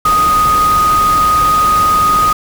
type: tone in noise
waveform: sine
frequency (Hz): 1244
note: D#6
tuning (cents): -1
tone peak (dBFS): -8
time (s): 0.05-2.33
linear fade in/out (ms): 5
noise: pink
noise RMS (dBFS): -21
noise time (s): 0.05-2.33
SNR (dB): +10
effects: none